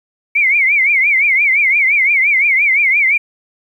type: tone with vibrato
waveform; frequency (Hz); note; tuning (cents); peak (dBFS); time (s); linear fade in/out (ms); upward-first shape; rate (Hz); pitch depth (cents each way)
sine; 2221; C#7; +3; -9; 0.35-3.18; 10; triangle; 5.8; 170
effects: 8-bit